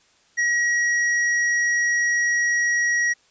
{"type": "tone with tanh clipping", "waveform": "sine", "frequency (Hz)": 1906, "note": "A#6", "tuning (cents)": 38, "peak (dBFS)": -20, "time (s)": [0.37, 3.14], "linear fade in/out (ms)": 20, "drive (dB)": 14, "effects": ["white hiss -59 dBFS RMS until 3.3 s", "resampled to 16000 Hz"]}